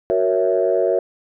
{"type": "chord", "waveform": "sine", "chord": "F# dominant seventh", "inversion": "none", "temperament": "equal", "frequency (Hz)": [370, 466.2, 554.4, 659.3], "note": ["F#4", "A#4", "C#5", "E5"], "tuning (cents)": [0, 0, 0, 0], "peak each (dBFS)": -20, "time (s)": [0.1, 0.99], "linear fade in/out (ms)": 0, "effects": ["tanh soft clip ceiling -6 dBFS"]}